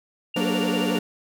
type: tone with tremolo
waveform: sine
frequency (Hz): 2793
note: F7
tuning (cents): -1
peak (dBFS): -27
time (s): 0.34-0.99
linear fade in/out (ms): 5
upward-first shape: sine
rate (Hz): 15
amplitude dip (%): 80
type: chord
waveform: 45% pulse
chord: Gb augmented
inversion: none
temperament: equal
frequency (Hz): 185 / 233.1 / 293.7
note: Gb3 / Bb3 / D4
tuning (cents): 0 / 0 / 0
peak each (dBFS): -27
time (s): 0.36-0.99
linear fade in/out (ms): 5
type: tone with vibrato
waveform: sine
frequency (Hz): 459.8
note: A#4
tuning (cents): -24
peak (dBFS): -27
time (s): 0.36-0.99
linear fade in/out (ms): 2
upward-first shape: sine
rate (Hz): 11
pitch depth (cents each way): 220
effects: none